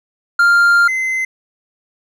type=tone pair in turn; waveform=triangle; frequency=1396.9 / 2058 Hz; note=F6 / C7; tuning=0 / -29 cents; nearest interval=perfect fifth; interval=671 cents; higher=second; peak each=-6 / -14 dBFS; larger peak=first; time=0.39-0.88 / 0.88-1.25 s; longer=first; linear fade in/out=5 ms; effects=none